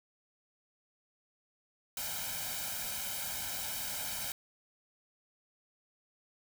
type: noise with comb filter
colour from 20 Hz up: white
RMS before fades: -38 dBFS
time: 1.97-4.32 s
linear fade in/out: 2 ms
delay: 1.3 ms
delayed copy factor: +0.85
effects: none